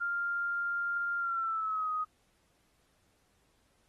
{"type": "tone with pitch glide", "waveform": "sine", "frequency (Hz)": [1396.9, 1251.7], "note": ["F6", "D#6"], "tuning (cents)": [0, 10], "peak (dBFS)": -30, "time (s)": [0, 2.05], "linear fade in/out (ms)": 20, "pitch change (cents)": -190, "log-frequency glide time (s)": [1.18, 1.91], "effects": ["pink hiss -72 dBFS RMS until 3.88 s", "AAC 32 kbps"]}